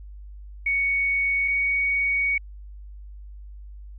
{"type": "tone pair in turn", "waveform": "sine", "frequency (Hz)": [2228, 2239], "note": ["C#7", "C#7"], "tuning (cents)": [8, 17], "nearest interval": "unison", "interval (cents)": 9, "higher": "second", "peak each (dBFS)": -20, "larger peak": "neither", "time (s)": [[0.66, 1.48], [1.48, 2.38]], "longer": "second", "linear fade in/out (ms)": 5, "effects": ["added 50 Hz sine -38 dBFS peak until 3.98 s"]}